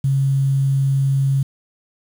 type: tone with quantisation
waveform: sine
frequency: 136.4 Hz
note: C#3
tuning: 28 cents flat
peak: -14 dBFS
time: 0.04-1.43 s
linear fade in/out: 5 ms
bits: 7
effects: none